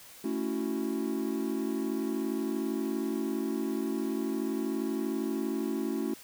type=chord; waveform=triangle; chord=F# minor seventh; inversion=first; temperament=equal; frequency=220 / 277.2 / 329.6 / 370 Hz; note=A3 / C#4 / E4 / F#4; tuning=0 / 0 / 0 / 0 cents; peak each=-33 / -32 / -33 / -34 dBFS; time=0.24-6.14 s; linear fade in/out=5 ms; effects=white hiss -51 dBFS RMS until 6.23 s